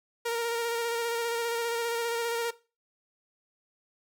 sawtooth tone with vibrato, 466.2 Hz, A#4, in tune, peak -24 dBFS, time 0.25-2.51 s, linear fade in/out 10 ms, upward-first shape square, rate 15 Hz, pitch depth 19 cents each way, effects noise-tail reverb RT60 0.3 s tail -18 dB re dry

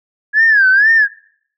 sine tone with vibrato, 1661.2 Hz, G#6, in tune, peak -6 dBFS, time 0.33-1.08 s, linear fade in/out 50 ms, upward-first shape sine, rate 2.1 Hz, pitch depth 160 cents each way, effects noise-tail reverb RT60 0.6 s tail -22 dB re dry + tanh soft clip ceiling -2 dBFS

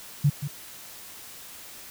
sine tone with echo, 144.1 Hz, D3, 33 cents flat, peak -16 dBFS, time 0.24-0.3 s, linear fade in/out 10 ms, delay 180 ms, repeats 1, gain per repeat -11 dB, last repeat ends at 0.48 s, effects white hiss -44 dBFS RMS until 1.9 s

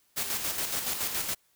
white noise with tremolo, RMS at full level -30 dBFS, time 0.16-1.35 s, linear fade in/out 20 ms, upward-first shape square, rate 7.1 Hz, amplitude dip 45%, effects white hiss -68 dBFS RMS until 1.55 s

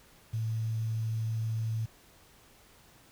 sine tone with quantisation, 111.7 Hz, A2, 27 cents sharp, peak -29 dBFS, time 0.33-1.86 s, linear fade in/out 10 ms, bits 9, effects pink hiss -59 dBFS RMS until 3.11 s

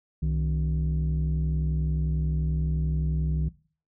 sine tone pair together, 65.41 / 156.84 Hz, C2 / D#3, 0 / +14 cents, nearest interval octave + minor third, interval 1514 cents, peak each -24 dBFS, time 0.22-3.49 s, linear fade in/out 10 ms, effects noise-tail reverb RT60 0.4 s tail -19 dB re dry + tanh soft clip ceiling -20 dBFS

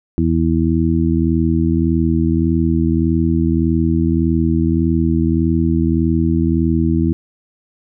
harmonic tone, 81.7 Hz, E2, 15 cents flat, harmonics 1 / 2 / 3 / 4, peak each -18 / -18 / -18 / -18 dBFS, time 0.18-7.13 s, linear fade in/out 0 ms, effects none

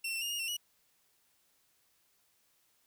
sawtooth tone with pitch steps, 2709 / 2692 / 2834 / 2855 / 2712 / 2915 Hz, E7 / E7 / F7 / F7 / E7 / F#7, +47 / +36 / +25 / +37 / +49 / -26 cents, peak -31 dBFS, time 0.04-0.568 s, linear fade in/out 5 ms, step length 88 ms, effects white hiss -72 dBFS RMS until 2.86 s

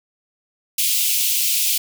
white high-pass noise, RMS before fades -19 dBFS, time 0.78-1.78 s, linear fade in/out 5 ms, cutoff 2400 Hz, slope 48 dB/octave, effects none

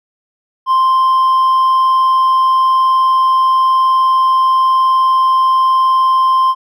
sine tone with hard clipping, 1046.5 Hz, C6, in tune, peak -9 dBFS, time 0.66-6.55 s, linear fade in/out 50 ms, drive 2 dB, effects none

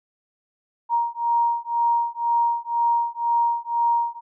sine beating tone pair, 938 / 940 Hz, A#5 / A#5, +11 / +14 cents, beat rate 2 Hz, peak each -22 dBFS, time 0.89-4.21 s, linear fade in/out 50 ms, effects none

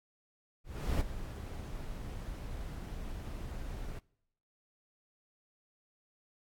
brown noise with ADSR envelope, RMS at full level -29 dBFS, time 0.64-3.99 s, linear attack 370 ms, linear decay 7 ms, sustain -12 dB, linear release 3 ms, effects noise-tail reverb RT60 0.8 s tail -25 dB re dry + AAC 64 kbps

